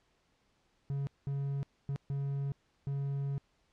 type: tone bursts at uneven times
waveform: triangle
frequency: 139.3 Hz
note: C#3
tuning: 9 cents sharp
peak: -30 dBFS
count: 5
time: 0.9-1.07 / 1.27-1.63 / 1.89-1.96 / 2.1-2.52 / 2.87-3.38 s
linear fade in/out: 0 ms
effects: pink hiss -73 dBFS RMS until 3.72 s + low-pass 6000 Hz 12 dB/octave